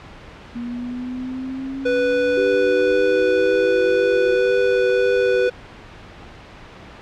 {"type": "exponential sweep", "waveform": "sine", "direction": "up", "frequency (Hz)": [237.3, 354.8], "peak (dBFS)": -25, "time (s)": [0.55, 4.36], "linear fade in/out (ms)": 10}
{"type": "tone", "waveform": "square", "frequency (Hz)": 493.9, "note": "B4", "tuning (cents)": 0, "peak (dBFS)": -17, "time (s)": [1.85, 5.5], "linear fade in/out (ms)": 10}
{"type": "tone with vibrato", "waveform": "sine", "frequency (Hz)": 387.6, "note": "G4", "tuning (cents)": -20, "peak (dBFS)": -19, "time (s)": [2.37, 5.48], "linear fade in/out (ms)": 5, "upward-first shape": "triangle", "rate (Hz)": 1.9, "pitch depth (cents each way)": 30}
{"effects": ["pink hiss -40 dBFS RMS until 7.01 s", "low-pass 3000 Hz 12 dB/octave"]}